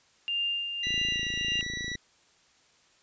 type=tone with tremolo; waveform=sine; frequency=2800 Hz; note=F7; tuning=4 cents sharp; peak=-26 dBFS; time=0.28-1.61 s; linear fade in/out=0 ms; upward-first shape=sine; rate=1.7 Hz; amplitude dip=50%
type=tone with pitch glide; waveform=25% pulse; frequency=1975.5 to 1949.4 Hz; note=B6 to B6; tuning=0 to -23 cents; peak=-29 dBFS; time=0.83-1.96 s; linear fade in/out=5 ms; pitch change=-23 cents; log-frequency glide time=1.11-1.18 s
type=click train; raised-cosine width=3 ms; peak=-28 dBFS; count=31; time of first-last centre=0.87-1.953 s; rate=27.7 Hz
effects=white hiss -63 dBFS RMS until 3.02 s + resampled to 16000 Hz